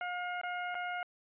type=tone with dropouts; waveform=20% pulse; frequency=714 Hz; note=F5; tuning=38 cents sharp; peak=-30 dBFS; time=0.01-1.03 s; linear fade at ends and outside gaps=1 ms; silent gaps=0.414-0.434 / 0.745-0.751 s; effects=resampled to 8000 Hz